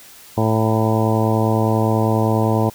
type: harmonic tone with a mistuned harmonic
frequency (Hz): 110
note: A2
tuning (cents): 0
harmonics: 1 / 2 / 3 / 4 / 5 / 6 / 7 / 8 / 9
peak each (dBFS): -18 / -21 / -23 / -24 / -25 / -26 / -26 / -27 / -28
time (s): 0.37-2.7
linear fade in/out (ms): 10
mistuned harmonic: 8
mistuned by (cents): +49
effects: white hiss -43 dBFS RMS until 2.74 s